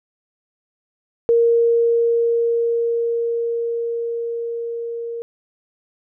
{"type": "tone with level ramp", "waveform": "sine", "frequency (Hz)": 466.2, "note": "A#4", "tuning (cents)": 0, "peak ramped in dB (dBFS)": [-11, -25], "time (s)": [1.29, 5.22], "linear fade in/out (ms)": 0, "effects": []}